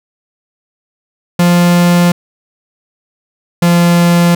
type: tone pair in turn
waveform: 45% pulse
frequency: 174.61 / 172.6 Hz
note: F3 / F3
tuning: 0 / -20 cents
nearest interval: unison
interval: 20 cents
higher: first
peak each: -6 dBFS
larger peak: neither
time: 1.39-2.12 / 3.62-4.35 s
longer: neither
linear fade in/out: 5 ms
effects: none